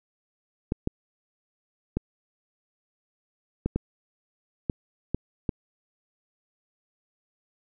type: clicks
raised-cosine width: 3 ms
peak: -12 dBFS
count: 8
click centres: 0.721 / 0.874 / 1.97 / 3.66 / 3.76 / 4.698 / 5.146 / 5.492 s
effects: none